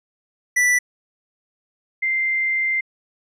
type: tone pair in turn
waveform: square / sine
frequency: 1972 / 2089 Hz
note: B6 / C7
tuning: -3 / -3 cents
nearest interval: minor second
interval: 100 cents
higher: second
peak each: -15 / -18 dBFS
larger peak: first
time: 0.56-0.79 / 2.02-2.81 s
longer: second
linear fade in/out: 10 ms
effects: low-pass 12000 Hz 12 dB/octave